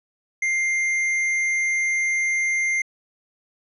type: tone with tanh clipping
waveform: triangle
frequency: 2100 Hz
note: C7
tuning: 6 cents sharp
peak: -21 dBFS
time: 0.42-2.82 s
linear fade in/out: 5 ms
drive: 12 dB
effects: low-pass 10000 Hz 12 dB/octave